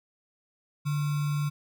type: tone with sample-and-hold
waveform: sine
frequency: 146.8 Hz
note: D3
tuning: in tune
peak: -25 dBFS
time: 0.85-1.5 s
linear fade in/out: 20 ms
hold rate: 1225 Hz
effects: none